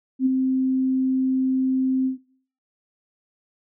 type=tone with ADSR envelope; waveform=sine; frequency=261.2 Hz; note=C4; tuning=3 cents flat; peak=-14 dBFS; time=0.19-2.18 s; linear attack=70 ms; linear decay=15 ms; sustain=-4 dB; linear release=120 ms; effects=noise-tail reverb RT60 0.5 s tail -19 dB re dry